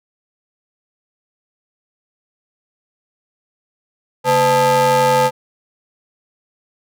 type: ring-modulated tone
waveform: square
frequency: 185 Hz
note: F#3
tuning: in tune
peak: -9 dBFS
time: 4.24-5.31 s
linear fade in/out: 50 ms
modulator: 694 Hz
effects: none